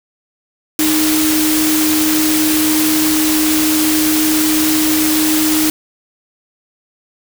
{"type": "tone in noise", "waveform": "sine", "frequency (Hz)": 310.4, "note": "D#4", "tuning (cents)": -4, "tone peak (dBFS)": -13, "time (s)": [0.79, 5.7], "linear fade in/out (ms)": 2, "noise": "white", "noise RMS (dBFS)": -17, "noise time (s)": [0.79, 5.7], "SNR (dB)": 1, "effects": []}